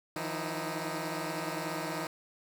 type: tone cluster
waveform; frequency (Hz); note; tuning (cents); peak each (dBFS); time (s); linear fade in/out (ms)
10% pulse; 159.5 / 176.1 / 309.1 / 330.3; D#3 / F3 / D#4 / E4; +43 / +15 / -11 / +4; -30 / -33 / -30 / -33; 0.16-2.07; 2
effects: none